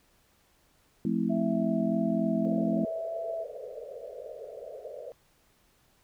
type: chord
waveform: sine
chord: F major seventh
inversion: none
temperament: just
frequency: 174.61 / 218.3 / 261.9 / 327.4 Hz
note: F3 / A3 / C4 / E4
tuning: 0 / -13 / +2 / -12 cents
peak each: -32 / -28 / -32 / -33 dBFS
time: 1.05-2.85 s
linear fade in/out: 2 ms
type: tone with vibrato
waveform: sine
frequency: 659.3 Hz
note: E5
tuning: in tune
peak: -32 dBFS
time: 1.29-3.45 s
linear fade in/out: 20 ms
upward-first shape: sine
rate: 1.7 Hz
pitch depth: 12 cents each way
type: band-pass noise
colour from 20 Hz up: pink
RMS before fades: -42 dBFS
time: 2.45-5.12 s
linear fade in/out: 0 ms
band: 430 to 650 Hz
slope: 96 dB/octave
effects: pink hiss -66 dBFS RMS until 6.03 s